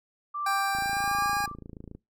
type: tone with tremolo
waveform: sine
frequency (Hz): 1174.7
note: D6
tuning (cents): 0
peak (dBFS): -26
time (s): 0.34-1.55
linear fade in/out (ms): 10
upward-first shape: triangle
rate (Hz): 1.4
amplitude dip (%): 95
type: tone with pitch glide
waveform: 25% pulse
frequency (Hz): 789 to 814.9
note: G5 to G#5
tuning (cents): +11 to -33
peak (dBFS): -23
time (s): 0.46-1.46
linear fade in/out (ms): 5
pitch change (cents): +56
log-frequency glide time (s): 0.78-1.25
type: click train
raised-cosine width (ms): 3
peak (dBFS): -29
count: 34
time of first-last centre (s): 0.75-1.95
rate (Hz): 27.5
effects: noise-tail reverb RT60 0.2 s tail -23 dB re dry